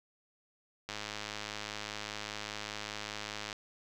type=click train; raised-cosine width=0.2 ms; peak=-21 dBFS; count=278; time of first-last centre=0.89-3.528 s; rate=105 Hz; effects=none